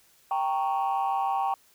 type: chord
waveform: sine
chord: G diminished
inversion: none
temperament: equal with one note detuned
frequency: 784 / 923.2 / 1108.7 Hz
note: G5 / Bb5 / Db6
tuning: 0 / -17 / 0 cents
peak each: -25 / -29 / -30 dBFS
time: 0.31-1.54 s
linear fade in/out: 2 ms
effects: tanh soft clip ceiling -19 dBFS + white hiss -61 dBFS RMS until 1.74 s